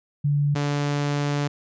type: tone pair in turn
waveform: sine / sawtooth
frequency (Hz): 144.6 / 144.6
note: D3 / D3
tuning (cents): -27 / -27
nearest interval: unison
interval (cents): 0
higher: neither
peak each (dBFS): -18 / -18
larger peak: neither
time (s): 0.24-0.55 / 0.55-1.48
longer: second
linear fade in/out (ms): 10
effects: resampled to 16000 Hz